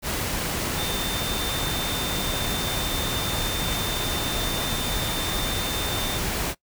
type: tone in noise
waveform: sine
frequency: 3596 Hz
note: A7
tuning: 37 cents sharp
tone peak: -31 dBFS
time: 0.75-6.2 s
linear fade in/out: 50 ms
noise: pink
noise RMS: -27 dBFS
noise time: 0.02-6.55 s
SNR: -7 dB
effects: noise-tail reverb RT60 0.1 s tail -21 dB re dry